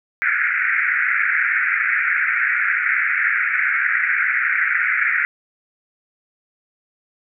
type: band-pass noise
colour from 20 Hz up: pink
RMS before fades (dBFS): -19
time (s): 0.22-5.25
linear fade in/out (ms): 0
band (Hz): 1400 to 2300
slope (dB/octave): 96
effects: none